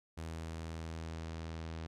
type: tone with low-pass filter sweep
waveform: sawtooth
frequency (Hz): 81.3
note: E2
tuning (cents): -23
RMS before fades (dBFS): -43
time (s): 0.17-1.87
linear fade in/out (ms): 10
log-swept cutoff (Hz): 9800 to 5000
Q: 1
effects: none